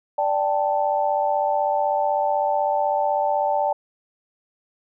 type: chord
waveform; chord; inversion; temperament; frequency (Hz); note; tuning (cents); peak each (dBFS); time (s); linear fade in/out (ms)
sine; D suspended fourth; none; equal; 587.3 / 784 / 880; D5 / G5 / A5; 0 / 0 / 0; -23; 0.18-3.73; 5
effects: none